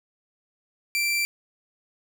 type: tone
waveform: sawtooth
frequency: 2349 Hz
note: D7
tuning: in tune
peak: -19 dBFS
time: 0.95-1.25 s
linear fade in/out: 0 ms
effects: none